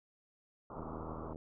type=low-pass noise; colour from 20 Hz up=white; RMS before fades=-47 dBFS; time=0.7-1.33 s; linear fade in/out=2 ms; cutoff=1300 Hz; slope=96 dB/octave
type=click train; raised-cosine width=2 ms; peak=-33 dBFS; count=48; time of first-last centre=0.77-1.359 s; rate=79.8 Hz
effects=none